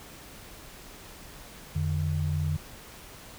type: tone pair together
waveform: sine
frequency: 87.31 / 150.2 Hz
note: F2 / D3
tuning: 0 / +39 cents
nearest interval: major sixth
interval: 939 cents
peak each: -28 dBFS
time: 1.75-2.57 s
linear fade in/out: 10 ms
effects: pink hiss -47 dBFS RMS until 3.38 s